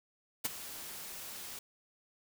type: noise with ADSR envelope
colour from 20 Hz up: white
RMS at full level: -30 dBFS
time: 0.44-1.59 s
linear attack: 15 ms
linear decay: 19 ms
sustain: -15 dB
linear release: 3 ms
effects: none